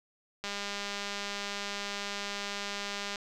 click train, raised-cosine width 0.2 ms, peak -19 dBFS, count 550, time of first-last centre 0.44-3.158 s, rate 202 Hz, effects none

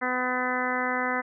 harmonic tone, 251.9 Hz, B3, 34 cents sharp, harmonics 1 / 2 / 3 / 4 / 5 / 6 / 7 / 8, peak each -33 / -33 / -33 / -33 / -33 / -33 / -33 / -33 dBFS, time 0.01-1.22 s, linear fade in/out 20 ms, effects none

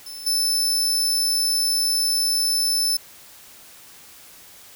sawtooth tone with level steps, 5274 Hz, E8, in tune, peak -31 / -16 dBFS, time 0.06-2.97 s, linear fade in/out 5 ms, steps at 0.26 s, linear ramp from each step 10 ms, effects white hiss -46 dBFS RMS until 4.75 s

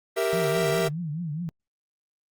45% pulse chord, E diminished, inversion first, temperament equal, 392 / 466.2 / 659.3 Hz, G4 / Bb4 / E5, 0 / 0 / 0 cents, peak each -27 dBFS, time 0.16-0.89 s, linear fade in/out 20 ms
sine tone with vibrato, 160.6 Hz, E3, 45 cents flat, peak -28 dBFS, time 0.33-1.49 s, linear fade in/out 0 ms, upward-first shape triangle, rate 4.8 Hz, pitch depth 200 cents each way
effects Opus 32 kbps

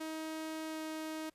sawtooth tone with pitch glide, 316.3 to 314.5 Hz, D#4 to D#4, +29 to +19 cents, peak -35 dBFS, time 0-1.3 s, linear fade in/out 10 ms, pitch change -10 cents, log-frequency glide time 0.67-0.82 s, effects pink hiss -74 dBFS RMS until 1.34 s + resampled to 32000 Hz

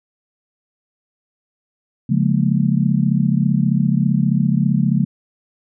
sine chord, Bb minor seventh, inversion first, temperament just, 139.85 / 174.81 / 209.8 / 233.1 Hz, Db3 / F3 / Ab3 / Bb3, +16 / +2 / +18 / 0 cents, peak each -18 / -18 / -19 / -22 dBFS, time 2.09-5.05 s, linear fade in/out 10 ms, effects none

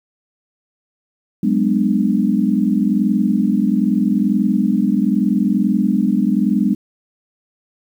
sine chord, G# half-diminished seventh, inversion third, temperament just, 186.89 / 207.7 / 249.2 / 299 Hz, F#3 / G#3 / B3 / D4, +18 / 0 / +16 / +31 cents, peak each -20 / -16 / -19 / -21 dBFS, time 1.43-6.75 s, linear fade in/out 5 ms, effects 8-bit

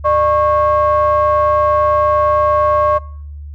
triangle ring-modulated tone, 249.4 Hz, B3, 17 cents sharp, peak -5 dBFS, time 0.04-2.99 s, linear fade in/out 20 ms, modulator 850 Hz, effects noise-tail reverb RT60 0.6 s tail -23 dB re dry + added 73 Hz sine -27 dBFS peak until 3.54 s

